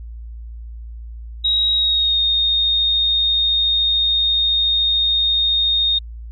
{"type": "tone with pitch glide", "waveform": "sine", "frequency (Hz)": [3812, 3693], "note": ["A#7", "A#7"], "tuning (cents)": [38, -17], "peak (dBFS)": -14, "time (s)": [1.44, 5.99], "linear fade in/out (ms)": 10, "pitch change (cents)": -55, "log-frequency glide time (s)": [1.74, 2.19], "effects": ["added 57 Hz sine -30 dBFS peak until 6.31 s"]}